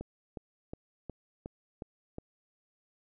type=click train; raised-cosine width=2 ms; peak=-26 dBFS; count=7; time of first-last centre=0.01-2.184 s; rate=2.76 Hz; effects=none